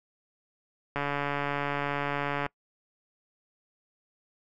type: click train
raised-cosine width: 0.5 ms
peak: -15 dBFS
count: 216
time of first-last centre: 0.96-2.463 s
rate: 143 Hz
effects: noise-tail reverb RT60 0.1 s tail -24 dB re dry

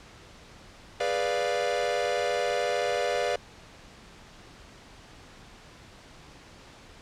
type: chord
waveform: 45% pulse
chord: G# diminished seventh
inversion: none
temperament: equal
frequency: 415.3 / 493.9 / 587.3 / 698.5 Hz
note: G#4 / B4 / D5 / F5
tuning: 0 / 0 / 0 / 0 cents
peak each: -34 / -30 / -30 / -31 dBFS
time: 1-3.36 s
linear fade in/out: 5 ms
effects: pink hiss -50 dBFS RMS until 7.01 s + low-pass 6000 Hz 12 dB/octave

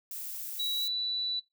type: noise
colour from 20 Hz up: violet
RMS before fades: -39 dBFS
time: 0.11-0.88 s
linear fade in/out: 2 ms
type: tone with pitch glide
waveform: sine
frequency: 3900 to 3959 Hz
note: B7 to B7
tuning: -23 to +3 cents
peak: -29 dBFS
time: 0.59-1.4 s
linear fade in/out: 10 ms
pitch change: +26 cents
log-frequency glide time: 0.76-0.88 s
effects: noise-tail reverb RT60 0.2 s tail -19 dB re dry

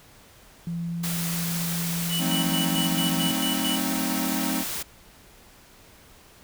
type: tone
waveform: sine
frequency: 169.8 Hz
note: F3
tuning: 48 cents flat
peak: -27 dBFS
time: 0.67-3.31 s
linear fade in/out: 2 ms
type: noise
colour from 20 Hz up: white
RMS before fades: -31 dBFS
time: 1.03-4.83 s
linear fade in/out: 10 ms
type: tone with tremolo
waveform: square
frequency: 2960 Hz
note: F#7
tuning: in tune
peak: -27 dBFS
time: 2.09-3.82 s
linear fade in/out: 50 ms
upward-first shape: square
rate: 4.5 Hz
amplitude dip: 70%
type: chord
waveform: square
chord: F# diminished seventh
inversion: none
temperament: equal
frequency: 185 / 220 / 261.6 / 311.1 Hz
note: F#3 / A3 / C4 / Eb4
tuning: 0 / 0 / 0 / 0 cents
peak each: -33 / -33 / -30 / -33 dBFS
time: 2.18-4.65 s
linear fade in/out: 50 ms
effects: pink hiss -52 dBFS RMS until 6.43 s

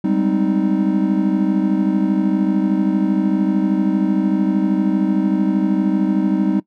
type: chord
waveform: triangle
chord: Ab major seventh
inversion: third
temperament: just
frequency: 194.67 / 207.7 / 259.6 / 311.5 Hz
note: G3 / Ab3 / C4 / Eb4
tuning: -12 / 0 / -13 / +2 cents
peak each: -16 / -21 / -20 / -17 dBFS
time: 0.04-6.6 s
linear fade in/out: 5 ms
effects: noise-tail reverb RT60 0.1 s tail -20 dB re dry

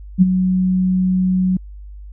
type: tone with ADSR envelope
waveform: sine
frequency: 185 Hz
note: F#3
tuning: in tune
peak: -4 dBFS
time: 0.18-1.57 s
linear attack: 38 ms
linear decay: 23 ms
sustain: -9 dB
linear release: 4 ms
effects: added 50 Hz sine -32 dBFS peak until 2.12 s

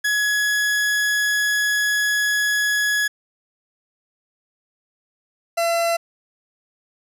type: tone pair in turn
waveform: 40% pulse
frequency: 1683 / 676 Hz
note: G#6 / E5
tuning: +23 / +43 cents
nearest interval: octave + major third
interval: 1580 cents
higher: first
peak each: -17 dBFS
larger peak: neither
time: 0.04-3.08 / 5.57-5.97 s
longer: first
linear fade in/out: 10 ms
effects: resampled to 32000 Hz + 9-bit

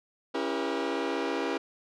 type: chord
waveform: sawtooth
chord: C# diminished seventh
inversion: none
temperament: just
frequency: 277.2 / 332.6 / 399.1 / 479 Hz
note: C#4 / E4 / G4 / Bb4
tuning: 0 / +16 / +31 / +47 cents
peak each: -30 dBFS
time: 0.34-1.58 s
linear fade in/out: 10 ms
effects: low-pass 4000 Hz 12 dB/octave

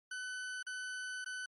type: tone with dropouts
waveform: 40% pulse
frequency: 1505 Hz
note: F#6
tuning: 29 cents sharp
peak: -39 dBFS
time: 0.11-1.46 s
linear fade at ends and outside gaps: 5 ms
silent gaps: 0.628-0.666 / 1.245-1.26 s
effects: MP3 48 kbps

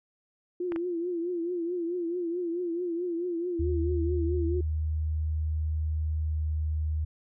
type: tone with vibrato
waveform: sine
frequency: 346.3 Hz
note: F4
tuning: 15 cents flat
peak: -28 dBFS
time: 0.6-4.61 s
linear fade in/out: 5 ms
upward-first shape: triangle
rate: 4.6 Hz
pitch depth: 94 cents each way
type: clicks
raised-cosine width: 0.5 ms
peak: -23 dBFS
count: 2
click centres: 0.721 / 0.761 s
type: tone with pitch glide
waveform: sine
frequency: 77.78 to 77.33 Hz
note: D#2 to D#2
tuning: 0 to -10 cents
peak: -26 dBFS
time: 3.59-7.05 s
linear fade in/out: 10 ms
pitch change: -10 cents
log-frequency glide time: 6.26-6.38 s
effects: none

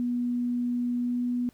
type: tone with pitch glide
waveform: sine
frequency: 243.3 to 244.7 Hz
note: B3 to B3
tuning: -26 to -16 cents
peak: -25 dBFS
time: 0-1.49 s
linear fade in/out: 0 ms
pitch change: +10 cents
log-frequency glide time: 0.99-1.23 s
effects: pink hiss -63 dBFS RMS until 1.53 s

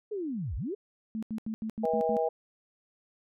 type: linear two-way sweep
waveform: sine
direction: down then up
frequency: 439.3 to 46.25 to 439.3 Hz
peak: -31 dBFS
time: 0.11-0.75 s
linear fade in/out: 10 ms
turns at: 0.56 s
type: tone bursts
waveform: sine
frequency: 220 Hz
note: A3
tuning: in tune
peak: -31 dBFS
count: 7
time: 1.15-2.168 s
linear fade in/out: 0 ms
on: 76 ms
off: 81 ms
type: harmonic tone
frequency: 160.9 Hz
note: E3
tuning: 42 cents flat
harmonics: 3 / 4 / 5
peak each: -28 / -30 / -32 dBFS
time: 1.83-2.29 s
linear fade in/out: 10 ms
effects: none

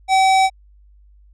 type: tone with hard clipping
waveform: sine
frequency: 765 Hz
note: G5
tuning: 42 cents flat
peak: -13 dBFS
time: 0.08-0.5 s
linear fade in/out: 50 ms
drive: 18 dB
effects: added 50 Hz sine -46 dBFS peak until 1.33 s + resampled to 24000 Hz

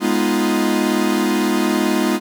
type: chord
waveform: 45% pulse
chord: F half-diminished seventh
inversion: first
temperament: equal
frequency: 207.7 / 246.9 / 311.1 / 349.2 Hz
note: Ab3 / Cb4 / Eb4 / F4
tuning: 0 / 0 / 0 / 0 cents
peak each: -21 dBFS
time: 0-2.2 s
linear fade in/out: 50 ms
effects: none

